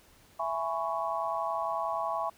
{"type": "chord", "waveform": "sine", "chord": "C# minor seventh", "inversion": "first", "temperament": "just", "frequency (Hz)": [665.2, 831.5, 997.9, 1108.7], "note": ["E5", "G#5", "B5", "C#6"], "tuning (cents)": [16, 2, 18, 0], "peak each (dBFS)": [-34, -35, -36, -34], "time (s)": [0.39, 2.3], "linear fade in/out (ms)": 10, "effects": ["pink hiss -60 dBFS RMS until 2.37 s"]}